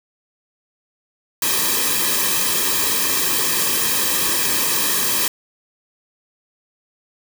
white noise with comb filter, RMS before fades -19 dBFS, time 1.42-5.28 s, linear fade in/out 2 ms, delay 1.4 ms, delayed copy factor -0.8, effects none

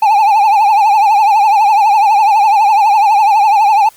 triangle tone with vibrato, 839 Hz, G#5, 17 cents sharp, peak -4 dBFS, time 0.02-3.89 s, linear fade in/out 5 ms, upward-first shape triangle, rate 12 Hz, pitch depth 130 cents each way, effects white hiss -44 dBFS RMS until 3.96 s + Opus 32 kbps

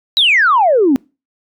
sine exponential sweep, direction down, 4003 to 249.8 Hz, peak -7 dBFS, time 0.17-0.96 s, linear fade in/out 0 ms, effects noise-tail reverb RT60 0.3 s tail -26 dB re dry + tanh soft clip ceiling -3 dBFS

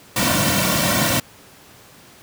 pink noise with comb filter, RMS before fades -18 dBFS, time 0.16-1.2 s, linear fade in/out 5 ms, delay 2.4 ms, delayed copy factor -1, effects pink hiss -46 dBFS RMS until 2.22 s + high-pass 100 Hz 12 dB/octave

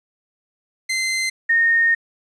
sawtooth / sine tone pair in turn, 2072 / 1842.4 Hz, C7 / A#6, -17 / -21 cents, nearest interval major second, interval 204 cents, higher first, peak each -16 / -13 dBFS, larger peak second, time 0.89-1.3 / 1.49-1.95 s, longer second, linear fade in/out 10 ms, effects resampled to 22050 Hz + 9-bit

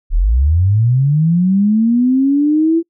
sine linear sweep, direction up, 32.96 to 336.6 Hz, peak -9 dBFS, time 0.1-2.83 s, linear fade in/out 50 ms, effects noise-tail reverb RT60 0.1 s tail -25 dB re dry

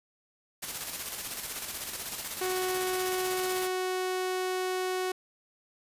white noise with tremolo, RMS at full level -35 dBFS, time 0.62-3.68 s, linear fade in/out 10 ms, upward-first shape square, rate 16 Hz, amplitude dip 40%
sawtooth tone, 370 Hz, F#4, in tune, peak -25 dBFS, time 2.41-5.12 s, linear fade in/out 5 ms
effects resampled to 32000 Hz

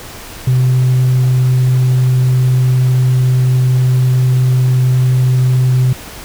sine tone, 127.7 Hz, C3, 42 cents flat, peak -6 dBFS, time 0.47-5.93 s, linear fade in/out 5 ms, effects tanh soft clip ceiling -6 dBFS + pink hiss -31 dBFS RMS until 6.24 s

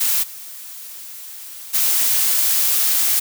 blue noise with level steps, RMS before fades -18 / -35 / -17 dBFS, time 0-3.2 s, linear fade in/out 10 ms, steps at 0.22 / 1.73 s, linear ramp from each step 20 ms, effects none

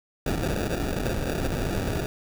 pink noise with sample-and-hold, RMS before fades -27 dBFS, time 0.26-2.06 s, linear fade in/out 2 ms, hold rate 1050 Hz, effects none

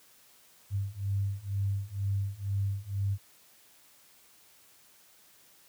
sine beating tone pair, 98 / 100.1 Hz, G2 / G2, 0 / +37 cents, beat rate 2.1 Hz, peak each -32 / -31 dBFS, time 0.7-3.18 s, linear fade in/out 50 ms, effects white hiss -60 dBFS RMS until 5.68 s + high-pass 60 Hz 12 dB/octave

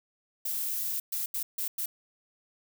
violet noise bursts at uneven times, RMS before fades -32 dBFS, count 5, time 0.45-1 / 1.12-1.26 / 1.34-1.43 / 1.58-1.68 / 1.78-1.86 s, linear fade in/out 5 ms, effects none

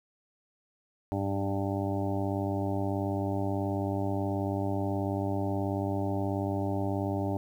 harmonic tone with a mistuned harmonic, 98.5 Hz, G2, 9 cents sharp, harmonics 1 / 2 / 3 / 4 / 6 / 7 / 8 / 9, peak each -32 / -37 / -33 / -38 / -37 / -41 / -40 / -43 dBFS, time 1.12-7.37 s, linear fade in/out 0 ms, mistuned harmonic 1, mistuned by +30 cents, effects 10-bit

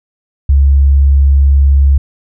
sine tone, 69.3 Hz, C#2, in tune, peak -4 dBFS, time 0.49-1.98 s, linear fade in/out 5 ms, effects none

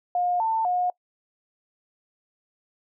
sine tone with pitch steps, 713 / 893 / 720 Hz, F5 / A5 / F#5, +36 / +25 / -47 cents, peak -21 dBFS, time 0.15-0.9 s, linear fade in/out 2 ms, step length 250 ms, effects noise-tail reverb RT60 0.1 s tail -24 dB re dry

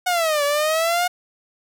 sawtooth exponential two-way sweep, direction down then up, 738 to 569 to 724 Hz, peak -14 dBFS, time 0.06-1.08 s, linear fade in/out 10 ms, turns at 0.44 s, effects none

